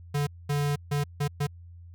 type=tone bursts at uneven times; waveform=square; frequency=144.8 Hz; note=D3; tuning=24 cents flat; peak=-25 dBFS; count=5; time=0.14-0.27 / 0.49-0.76 / 0.91-1.04 / 1.2-1.28 / 1.4-1.47 s; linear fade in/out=10 ms; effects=added 86 Hz sine -44 dBFS peak until 1.94 s